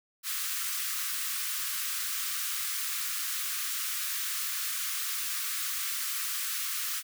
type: high-pass noise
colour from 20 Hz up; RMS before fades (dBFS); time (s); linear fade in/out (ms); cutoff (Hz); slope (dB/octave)
white; -33; 0.23-7.03; 50; 1100; 96
effects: none